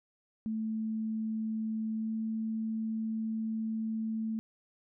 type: tone with pitch glide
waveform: sine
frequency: 220 to 221.4 Hz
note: A3 to A3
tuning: 0 to +11 cents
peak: -31 dBFS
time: 0.46-4.39 s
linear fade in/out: 0 ms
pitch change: +11 cents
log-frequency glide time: 1.96-2.12 s
effects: none